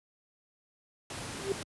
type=noise; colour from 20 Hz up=pink; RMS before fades=-39 dBFS; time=1.1-1.63 s; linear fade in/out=2 ms
type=tone with exponential growth; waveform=sine; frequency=392 Hz; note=G4; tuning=in tune; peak=-24 dBFS; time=1.34-1.52 s; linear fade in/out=0 ms; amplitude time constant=38 ms
effects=high-pass 80 Hz 12 dB/octave + resampled to 24000 Hz